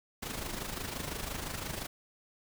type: noise with amplitude modulation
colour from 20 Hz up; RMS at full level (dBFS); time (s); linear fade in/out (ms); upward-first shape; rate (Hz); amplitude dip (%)
pink; -36; 0.22-1.87; 10; sine; 25.8; 60
effects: none